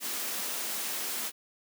white high-pass noise, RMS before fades -34 dBFS, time 0-1.32 s, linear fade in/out 50 ms, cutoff 190 Hz, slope 48 dB/octave, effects none

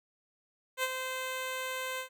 10% pulse tone with ADSR envelope, 517 Hz, C5, 21 cents flat, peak -19 dBFS, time 0.77-2.09 s, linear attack 62 ms, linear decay 41 ms, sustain -7 dB, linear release 100 ms, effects none

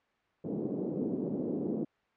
pink band-pass noise, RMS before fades -34 dBFS, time 0.44-1.85 s, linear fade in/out 10 ms, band 190 to 440 Hz, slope 24 dB/octave, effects white hiss -71 dBFS RMS until 2.16 s + low-pass 2000 Hz 12 dB/octave

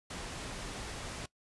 pink low-pass noise, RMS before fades -42 dBFS, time 0.1-1.26 s, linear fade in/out 5 ms, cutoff 9900 Hz, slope 12 dB/octave, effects noise-tail reverb RT60 0.1 s tail -20 dB re dry + resampled to 24000 Hz

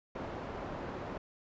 white low-pass noise, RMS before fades -41 dBFS, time 0.15-1.18 s, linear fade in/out 5 ms, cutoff 780 Hz, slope 12 dB/octave, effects resampled to 16000 Hz

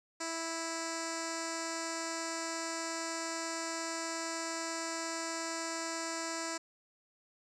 10% pulse tone with low-pass filter, 328.8 Hz, E4, 4 cents flat, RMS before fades -38 dBFS, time 0.2-6.58 s, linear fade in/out 10 ms, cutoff 6900 Hz, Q 10, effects none

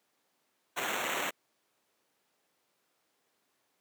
blue noise with sample-and-hold, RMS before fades -33 dBFS, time 0.76-1.31 s, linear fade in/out 20 ms, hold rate 4900 Hz, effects pink hiss -75 dBFS RMS until 3.8 s + high-pass 300 Hz 12 dB/octave

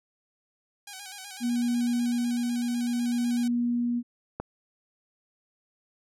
5% pulse tone with vibrato, 784 Hz, G5, in tune, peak -28 dBFS, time 0.87-3.48 s, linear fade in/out 5 ms, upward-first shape square, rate 8 Hz, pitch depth 65 cents each way
sine tone with tremolo, 240 Hz, B3, 49 cents flat, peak -23 dBFS, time 1.4-4.03 s, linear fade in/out 50 ms, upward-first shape sine, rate 0.6 Hz, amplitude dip 25%
click, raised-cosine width 1 ms, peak -18 dBFS, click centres 4.4 s
effects none

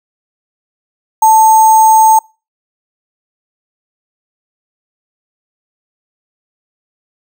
sine tone with sample-and-hold, 880 Hz, A5, in tune, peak -3 dBFS, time 1.22-2.19 s, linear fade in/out 5 ms, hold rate 7350 Hz, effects noise-tail reverb RT60 0.3 s tail -26 dB re dry

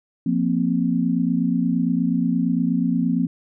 sine chord, F suspended fourth, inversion none, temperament equal, 174.61 / 233.1 / 261.6 Hz, F3 / Bb3 / C4, 0 / 0 / 0 cents, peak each -22 / -22 / -22 dBFS, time 0.26-3.27 s, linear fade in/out 5 ms, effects none

